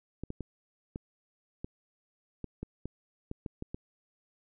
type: clicks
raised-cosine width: 3 ms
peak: -24 dBFS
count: 12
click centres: 0.236 / 0.304 / 0.407 / 0.959 / 1.645 / 2.443 / 2.63 / 2.856 / 3.314 / 3.462 / 3.624 / 3.745 s
effects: none